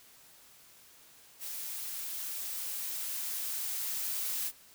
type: noise with level ramp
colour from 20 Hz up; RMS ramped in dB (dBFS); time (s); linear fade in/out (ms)
blue; -40 to -34; 1.39-4.52; 50
effects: white hiss -58 dBFS RMS until 4.74 s